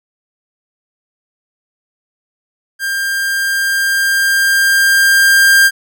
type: tone with level ramp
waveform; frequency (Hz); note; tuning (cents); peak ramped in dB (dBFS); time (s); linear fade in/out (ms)
45% pulse; 1596; G6; +31; -16 to -5; 2.79-5.71; 50
effects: none

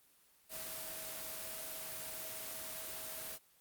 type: tone in noise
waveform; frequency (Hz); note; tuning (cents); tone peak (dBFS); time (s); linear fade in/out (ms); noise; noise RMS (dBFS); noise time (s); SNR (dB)
sine; 640; D#5; +49; -53; 0.49-3.39; 50; white; -44; 0.49-3.39; -12
effects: white hiss -68 dBFS RMS until 3.6 s + Opus 24 kbps

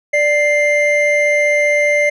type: tone pair together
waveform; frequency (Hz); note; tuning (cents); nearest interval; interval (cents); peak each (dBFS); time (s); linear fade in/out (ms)
triangle; 589.1 / 2095; D5 / C7; +5 / +2; octave + minor seventh; 2197; -12; 0.13-2.1; 10
effects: resampled to 24000 Hz

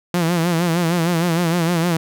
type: tone with vibrato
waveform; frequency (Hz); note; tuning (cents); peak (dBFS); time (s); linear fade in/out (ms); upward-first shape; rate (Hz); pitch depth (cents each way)
sawtooth; 170; F3; -46; -12; 0.14-1.97; 2; sine; 6.5; 87
effects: none

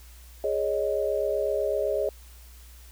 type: chord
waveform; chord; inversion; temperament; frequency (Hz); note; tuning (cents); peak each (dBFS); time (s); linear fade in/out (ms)
sine; Ab suspended fourth; none; equal; 415.3 / 554.4 / 622.3; Ab4 / Db5 / Eb5; 0 / 0 / 0; -28; 0.44-2.09; 2
effects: added 60 Hz sine -46 dBFS peak until 2.91 s + white hiss -54 dBFS RMS until 2.91 s

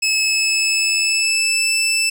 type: tone with pitch glide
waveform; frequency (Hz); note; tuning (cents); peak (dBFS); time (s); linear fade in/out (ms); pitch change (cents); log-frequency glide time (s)
20% pulse; 2593 to 2643; E7 to E7; -29 to +4; -10; 0.02-2.1; 10; +33; 0.21-1.75
effects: none

